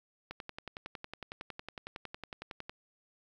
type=click train; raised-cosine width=0.3 ms; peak=-25 dBFS; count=27; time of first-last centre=0.31-2.695 s; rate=10.9 Hz; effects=10-bit